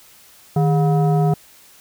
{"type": "tone with frequency modulation", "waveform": "sine", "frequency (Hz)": 155.56, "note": "D#3", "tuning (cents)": 0, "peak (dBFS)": -13, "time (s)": [0.56, 1.34], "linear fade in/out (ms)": 5, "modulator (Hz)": 564, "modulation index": 0.72, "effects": ["white hiss -48 dBFS RMS until 1.8 s"]}